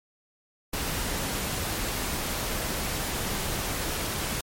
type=noise; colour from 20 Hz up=pink; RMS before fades=-30 dBFS; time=0.73-4.41 s; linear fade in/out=5 ms; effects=MP3 64 kbps